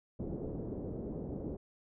white low-pass noise, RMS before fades -40 dBFS, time 0.19-1.57 s, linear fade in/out 10 ms, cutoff 440 Hz, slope 24 dB/octave, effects none

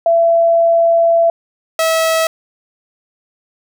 sine / sawtooth tone pair in turn, 671 / 648.1 Hz, E5 / E5, +31 / -30 cents, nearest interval minor second, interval 61 cents, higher first, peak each -8 dBFS, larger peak neither, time 0.06-1.3 / 1.79-2.27 s, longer first, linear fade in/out 2 ms, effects none

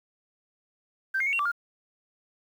sine tone with pitch steps, 1561 / 2130 / 2227 / 2743 / 1164 / 1408 Hz, G6 / C7 / C#7 / F7 / D6 / F6, -8 / +30 / +7 / -32 / -16 / +14 cents, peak -23 dBFS, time 1.14-1.518 s, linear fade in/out 10 ms, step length 63 ms, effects tanh soft clip ceiling -19 dBFS + 9-bit

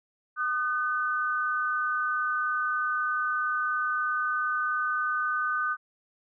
sine tone pair together, 1224 / 1512.9 Hz, D#6 / F#6, -29 / +38 cents, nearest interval major third, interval 367 cents, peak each -28 dBFS, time 0.36-5.77 s, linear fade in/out 50 ms, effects none

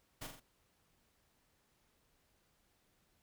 pink noise with echo, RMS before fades -45 dBFS, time 0.21-0.27 s, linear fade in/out 10 ms, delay 44 ms, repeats 3, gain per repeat -5 dB, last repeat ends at 0.402 s, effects pink hiss -75 dBFS RMS until 3.22 s

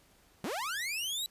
sawtooth linear sweep, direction up, 155.56 to 3973 Hz, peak -30 dBFS, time 0.44-1.26 s, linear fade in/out 0 ms, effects pink hiss -64 dBFS RMS until 1.3 s + resampled to 32000 Hz

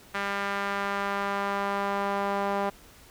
sawtooth tone with band-pass filter sweep, 199.6 Hz, G3, 32 cents sharp, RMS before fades -29 dBFS, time 0.14-2.7 s, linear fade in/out 10 ms, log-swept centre 1600 to 820 Hz, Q 1.4, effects pink hiss -53 dBFS RMS until 3.1 s

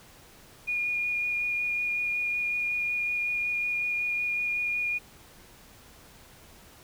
sine tone with vibrato, 2436 Hz, D#7, 37 cents flat, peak -26 dBFS, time 0.67-4.99 s, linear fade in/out 20 ms, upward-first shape sine, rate 5.4 Hz, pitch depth 11 cents each way, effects pink hiss -53 dBFS RMS until 6.83 s

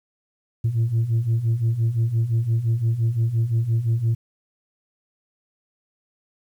sine beating tone pair, 111 / 116.8 Hz, A2 / A#2, +16 / +4 cents, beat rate 5.8 Hz, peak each -22 / -18 dBFS, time 0.64-4.15 s, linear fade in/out 10 ms, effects tanh soft clip ceiling -15 dBFS + 9-bit

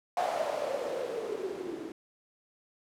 violet noise with low-pass filter sweep, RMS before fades -34 dBFS, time 0.17-1.92 s, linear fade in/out 2 ms, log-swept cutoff 720 to 320 Hz, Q 8.4, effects none

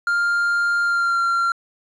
triangle tone with pitch glide, 1400 to 1376.7 Hz, F6 to F6, +4 to -25 cents, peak -15 dBFS, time 0.07-1.52 s, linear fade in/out 2 ms, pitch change -29 cents, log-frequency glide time 0.83-1.2 s, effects resampled to 22050 Hz + 9-bit

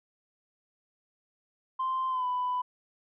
sine tone with pitch glide, 1043 to 995.9 Hz, C6 to B5, -6 to +14 cents, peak -26 dBFS, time 1.79-2.62 s, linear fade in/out 10 ms, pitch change -80 cents, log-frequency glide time 2.09-2.26 s, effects tanh soft clip ceiling -24 dBFS

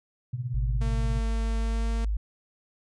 sine tone with tremolo, 123.2 Hz, B2, 4 cents flat, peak -25 dBFS, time 0.33-1.2 s, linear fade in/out 5 ms, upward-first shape triangle, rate 17 Hz, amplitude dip 85%
sine tone, 51.91 Hz, G#1, in tune, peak -24 dBFS, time 0.54-2.17 s, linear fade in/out 5 ms
sawtooth tone with pitch glide, 226.6 to 228.7 Hz, A#3 to A#3, -49 to -33 cents, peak -31 dBFS, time 0.81-2.05 s, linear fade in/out 5 ms, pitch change +16 cents, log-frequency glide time 1.61-1.87 s
effects resampled to 22050 Hz

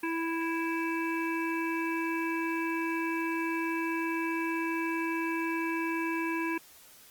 harmonic tone, 329.6 Hz, E4, in tune, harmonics 1 / 3 / 5 / 7 / 8, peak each -31 / -36 / -38 / -39 / -40 dBFS, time 0.03-6.58 s, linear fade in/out 5 ms, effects white hiss -55 dBFS RMS until 7.1 s + Opus 32 kbps

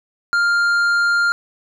sine tone with tanh clipping, 1400 Hz, F6, 4 cents sharp, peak -15 dBFS, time 0.33-1.32 s, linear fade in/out 0 ms, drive 8 dB, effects none

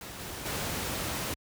pink noise with level steps, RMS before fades -42 / -39 / -33 dBFS, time 0.01-1.34 s, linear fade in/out 2 ms, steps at 0.19 / 0.45 s, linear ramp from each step 10 ms, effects high-pass 60 Hz 12 dB/octave

